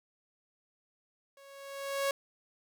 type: tone with level ramp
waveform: sawtooth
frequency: 553 Hz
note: C#5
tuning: 4 cents flat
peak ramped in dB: -51 to -23 dBFS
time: 1.37-2.11 s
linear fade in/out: 2 ms
effects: none